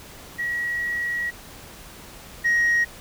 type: tone pair in turn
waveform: sine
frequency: 1914 / 1884.4 Hz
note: A#6 / A#6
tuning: +45 / +18 cents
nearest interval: unison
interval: 27 cents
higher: first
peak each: -23 / -15 dBFS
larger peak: second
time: 0.38-1.31 / 2.44-2.85 s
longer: first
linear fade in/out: 20 ms
effects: tanh soft clip ceiling -15 dBFS + pink hiss -43 dBFS RMS until 3 s